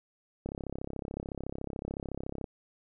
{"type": "click train", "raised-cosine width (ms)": 2, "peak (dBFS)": -23, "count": 68, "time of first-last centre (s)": [0.46, 2.442], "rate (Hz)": 33.8, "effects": []}